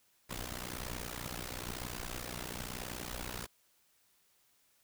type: noise with amplitude modulation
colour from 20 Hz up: pink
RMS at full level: -38 dBFS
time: 0.29-3.47 s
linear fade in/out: 20 ms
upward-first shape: sine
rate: 61 Hz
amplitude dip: 90%
effects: white hiss -71 dBFS RMS until 4.83 s